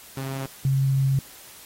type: tone pair in turn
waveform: sawtooth / sine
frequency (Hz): 134.8 / 135.32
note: C#3 / C#3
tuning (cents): -48 / -41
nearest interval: unison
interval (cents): 7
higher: second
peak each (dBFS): -25 / -18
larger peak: second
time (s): 0.17-0.46 / 0.65-1.19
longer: second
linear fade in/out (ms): 2
effects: white hiss -46 dBFS RMS until 1.65 s + AAC 48 kbps